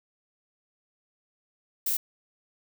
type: noise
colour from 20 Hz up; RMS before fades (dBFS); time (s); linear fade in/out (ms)
violet; -27; 1.86-1.97; 5
effects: none